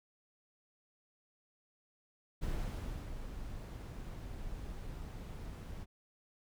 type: noise with ADSR envelope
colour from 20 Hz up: brown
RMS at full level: -36 dBFS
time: 2.41-5.86 s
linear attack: 23 ms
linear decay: 670 ms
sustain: -8 dB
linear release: 39 ms
effects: none